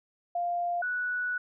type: tone pair in turn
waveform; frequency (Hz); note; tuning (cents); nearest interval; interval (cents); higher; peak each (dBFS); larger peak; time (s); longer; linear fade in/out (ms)
sine; 698.5 / 1475.4; F5 / F#6; 0 / -5; octave + minor second; 1295; second; -27 / -28; first; 0.35-0.82 / 0.82-1.38; second; 5
effects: none